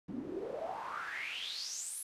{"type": "noise with band-pass filter sweep", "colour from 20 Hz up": "pink", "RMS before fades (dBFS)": -41, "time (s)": [0.08, 2.03], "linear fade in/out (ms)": 5, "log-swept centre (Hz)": [210, 11000], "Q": 7.5, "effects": ["resampled to 32000 Hz"]}